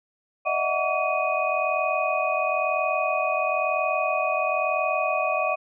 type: tone cluster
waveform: sine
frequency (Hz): 607 / 648 / 735 / 1136 / 2491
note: D#5 / E5 / F#5 / C#6 / D#7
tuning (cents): -43 / -30 / -12 / +42 / +1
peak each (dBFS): -28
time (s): 0.45-5.56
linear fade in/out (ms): 20
effects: none